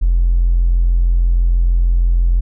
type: tone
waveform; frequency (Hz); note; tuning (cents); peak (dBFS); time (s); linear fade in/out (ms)
triangle; 43.13; F1; -21; -6; 0.01-2.41; 20
effects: tanh soft clip ceiling -7 dBFS